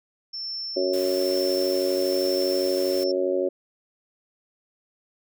sine tone with tremolo, 5370 Hz, E8, 31 cents sharp, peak -29 dBFS, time 0.33-3.12 s, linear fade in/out 10 ms, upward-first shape sine, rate 1.1 Hz, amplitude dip 40%
harmonic tone, 92.5 Hz, F#2, in tune, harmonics 3 / 4 / 5 / 6 / 7, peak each -32 / -24 / -34 / -25 / -36 dBFS, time 0.76-3.49 s, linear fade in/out 10 ms
white noise, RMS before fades -39 dBFS, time 0.93-3.04 s, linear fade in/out 5 ms
effects none

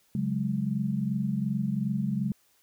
sine chord, C# suspended fourth, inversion none, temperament equal, 138.59 / 185 / 207.7 Hz, C#3 / F#3 / G#3, 0 / 0 / 0 cents, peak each -31 / -31 / -29 dBFS, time 0.15-2.32 s, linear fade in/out 2 ms, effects white hiss -66 dBFS RMS until 2.62 s

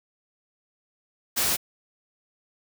white noise, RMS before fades -24 dBFS, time 1.36-1.57 s, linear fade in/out 20 ms, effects none

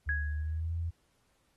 sine tone with pitch glide, 73.42 to 83.85 Hz, D2 to E2, 0 to +30 cents, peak -31 dBFS, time 0.06-0.91 s, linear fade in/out 20 ms, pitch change +230 cents, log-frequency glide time 0.24-0.75 s
sine tone with exponential decay, 1661.2 Hz, G#6, in tune, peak -28 dBFS, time 0.09-0.6 s, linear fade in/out 1 ms, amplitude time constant 110 ms
effects pink hiss -73 dBFS RMS until 1.56 s + AAC 32 kbps

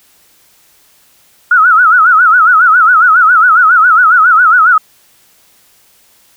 sine tone with vibrato, 1370 Hz, F6, 34 cents flat, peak -3 dBFS, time 1.51-4.78 s, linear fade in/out 5 ms, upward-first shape sine, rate 7.3 Hz, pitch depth 150 cents each way, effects white hiss -48 dBFS RMS until 6.36 s

